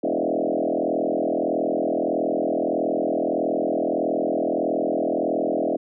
sine tone with frequency modulation, 466.2 Hz, A#4, in tune, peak -20 dBFS, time 0.03-5.77 s, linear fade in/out 10 ms, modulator 41.6 Hz, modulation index 5.2, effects none

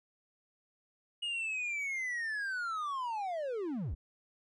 triangle linear sweep, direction down, 2889 to 43.42 Hz, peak -32 dBFS, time 1.22-3.95 s, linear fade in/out 10 ms, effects resampled to 24000 Hz

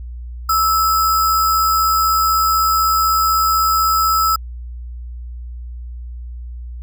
sine tone with sample-and-hold, 1308 Hz, E6, 14 cents flat, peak -12 dBFS, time 0.49-4.36 s, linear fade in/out 5 ms, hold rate 6300 Hz, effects added 60 Hz sine -27 dBFS peak until 6.82 s

